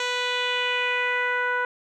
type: tone with low-pass filter sweep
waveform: 10% pulse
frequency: 493.9 Hz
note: B4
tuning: in tune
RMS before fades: -25 dBFS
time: 0-1.65 s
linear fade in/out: 2 ms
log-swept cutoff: 5000 to 1400 Hz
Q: 2.4
effects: none